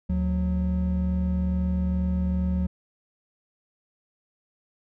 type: tone pair together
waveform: triangle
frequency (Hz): 75 / 182.66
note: D2 / F#3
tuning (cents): +37 / -22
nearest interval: octave + minor third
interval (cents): 1541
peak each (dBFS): -23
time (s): 0.09-2.67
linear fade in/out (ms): 10
effects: none

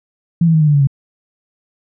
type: tone with pitch steps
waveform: sine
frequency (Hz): 168.6 / 163.05 / 157.67 / 152.48 / 147.45 / 142.6 / 137.9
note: E3 / E3 / D#3 / D#3 / D3 / C#3 / C#3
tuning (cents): +39 / -19 / +23 / -35 / +7 / +49 / -9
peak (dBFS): -8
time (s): 0.41-0.872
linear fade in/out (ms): 5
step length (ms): 66
effects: none

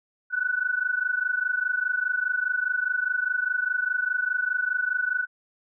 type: tone pair together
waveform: sine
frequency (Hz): 1475.1 / 1500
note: F#6 / F#6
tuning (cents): -6 / +23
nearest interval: unison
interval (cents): 29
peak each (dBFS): -26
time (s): 0.3-5.27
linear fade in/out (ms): 50
effects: none

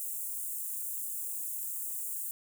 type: high-pass noise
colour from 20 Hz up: white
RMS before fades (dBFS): -37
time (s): 0-2.31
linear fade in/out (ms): 0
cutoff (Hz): 7500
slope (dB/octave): 48
effects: none

